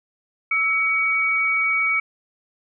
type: tone pair together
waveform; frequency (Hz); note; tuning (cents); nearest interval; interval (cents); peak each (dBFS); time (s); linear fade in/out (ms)
sine; 1313 / 2256; E6 / C#7; -7 / +30; major sixth; 937; -26 / -18; 0.51-2; 5
effects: none